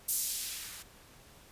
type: noise with band-pass filter sweep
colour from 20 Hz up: violet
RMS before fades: -36 dBFS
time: 0.08-0.83 s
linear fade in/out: 10 ms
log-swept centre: 9600 to 920 Hz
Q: 0.79
effects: pink hiss -57 dBFS RMS until 1.51 s + resampled to 32000 Hz